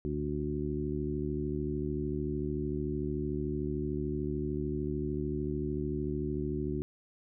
harmonic tone with a mistuned harmonic, 73.42 Hz, D2, in tune, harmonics 1 / 2 / 3 / 4 / 5, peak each -38 / -37 / -39 / -37 / -36 dBFS, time 0.05-6.82 s, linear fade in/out 0 ms, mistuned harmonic 1, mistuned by -80 cents, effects none

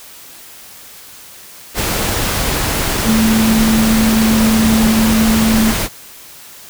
sine tone in noise, 221.2 Hz, A3, 9 cents sharp, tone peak -10 dBFS, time 3.04-5.74 s, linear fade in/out 50 ms, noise pink, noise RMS -17 dBFS, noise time 1.74-5.89 s, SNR +4 dB, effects white hiss -37 dBFS RMS until 6.69 s

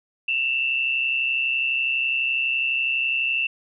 sine tone pair together, 2673 / 2805 Hz, E7 / F7, +23 / +7 cents, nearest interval minor second, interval 84 cents, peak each -21 / -28 dBFS, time 0.28-3.47 s, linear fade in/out 5 ms, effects none

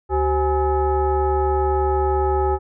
sine tone with frequency modulation, 381.4 Hz, G4, 47 cents flat, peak -16 dBFS, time 0.09-2.59 s, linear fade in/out 50 ms, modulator 453 Hz, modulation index 1.3, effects none

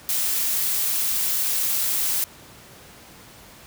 blue noise, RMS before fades -23 dBFS, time 0.09-2.24 s, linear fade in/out 0 ms, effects pink hiss -46 dBFS RMS until 3.66 s + high-pass 60 Hz 12 dB/octave

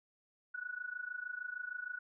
sine tone with amplitude modulation, 1472 Hz, F#6, 9 cents flat, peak -36 dBFS, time 0.54-1.99 s, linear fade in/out 10 ms, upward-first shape sine, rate 26.5 Hz, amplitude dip 85%, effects none

